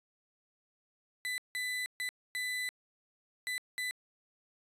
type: tone bursts at uneven times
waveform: 35% pulse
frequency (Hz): 2000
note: B6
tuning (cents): +21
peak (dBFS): -32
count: 6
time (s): 1.25-1.38 / 1.55-1.86 / 2-2.09 / 2.35-2.69 / 3.47-3.58 / 3.78-3.91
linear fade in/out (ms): 0
effects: resampled to 32000 Hz